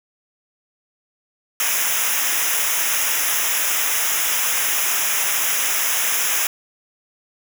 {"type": "noise with comb filter", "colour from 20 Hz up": "white", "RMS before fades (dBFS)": -20, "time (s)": [1.6, 6.47], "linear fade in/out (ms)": 2, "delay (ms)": 0.23, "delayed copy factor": -0.95, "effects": []}